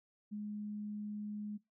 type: tone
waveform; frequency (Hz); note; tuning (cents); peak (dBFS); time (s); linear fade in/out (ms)
sine; 209; G#3; +11; -39; 0.31-1.58; 20
effects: noise-tail reverb RT60 0.2 s tail -22 dB re dry